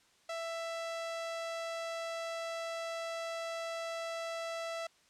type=tone; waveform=sawtooth; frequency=663 Hz; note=E5; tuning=10 cents sharp; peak=-33 dBFS; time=0.29-4.87 s; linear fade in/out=5 ms; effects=white hiss -67 dBFS RMS until 5.09 s + low-pass 7000 Hz 12 dB/octave